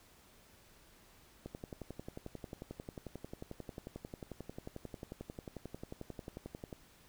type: click train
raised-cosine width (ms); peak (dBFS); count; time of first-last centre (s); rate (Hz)
2; -30; 60; 1.46-6.728; 11.2
effects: pink hiss -63 dBFS RMS until 7.08 s